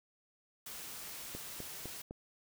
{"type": "noise", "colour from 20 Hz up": "white", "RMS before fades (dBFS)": -46, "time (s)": [0.66, 2.02], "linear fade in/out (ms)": 5}
{"type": "click train", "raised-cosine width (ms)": 2, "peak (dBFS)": -30, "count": 4, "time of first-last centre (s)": [1.35, 2.109], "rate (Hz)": 3.95}
{"effects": []}